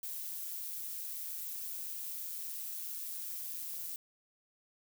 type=noise with amplitude modulation; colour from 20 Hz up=violet; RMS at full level=-39 dBFS; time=0.03-3.96 s; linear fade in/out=2 ms; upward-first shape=sine; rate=167 Hz; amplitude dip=50%; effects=none